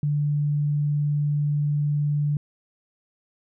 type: tone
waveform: sine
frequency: 146.83 Hz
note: D3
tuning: in tune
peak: -20 dBFS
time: 0.03-2.37 s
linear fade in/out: 2 ms
effects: none